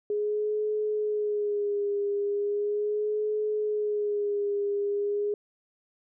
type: tone with vibrato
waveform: sine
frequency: 415.3 Hz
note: G#4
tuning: in tune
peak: -25 dBFS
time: 0.1-5.34 s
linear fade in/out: 2 ms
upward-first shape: sine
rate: 0.38 Hz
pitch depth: 42 cents each way
effects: none